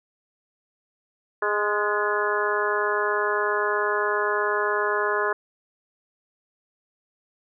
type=harmonic tone with a mistuned harmonic; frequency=207.7 Hz; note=G#3; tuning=in tune; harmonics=2 / 3 / 4 / 5 / 6 / 7 / 8; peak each=-26 / -31 / -35 / -27 / -31 / -29 / -29 dBFS; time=1.42-5.33 s; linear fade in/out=5 ms; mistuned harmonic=8; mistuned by=+38 cents; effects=none